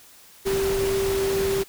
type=tone in noise; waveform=sine; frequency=390 Hz; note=G4; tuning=9 cents flat; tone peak=-21 dBFS; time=0.45-1.64 s; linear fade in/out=20 ms; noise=pink; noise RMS=-30 dBFS; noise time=0.45-1.64 s; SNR=+6 dB; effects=white hiss -50 dBFS RMS until 1.68 s